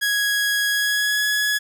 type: tone with pitch glide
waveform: sawtooth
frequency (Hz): 1661.2 to 1686.3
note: G#6 to G#6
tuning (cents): 0 to +26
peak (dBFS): -15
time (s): 0.01-1.59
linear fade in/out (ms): 20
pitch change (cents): +26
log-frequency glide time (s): 0.69-1.22
effects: none